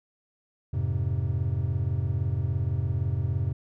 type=chord; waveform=triangle; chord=F minor; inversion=none; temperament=just; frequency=87.31 / 104.77 / 130.96 Hz; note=F2 / Ab2 / C3; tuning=0 / +16 / +2 cents; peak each=-27 dBFS; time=0.73-3.53 s; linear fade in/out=10 ms; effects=none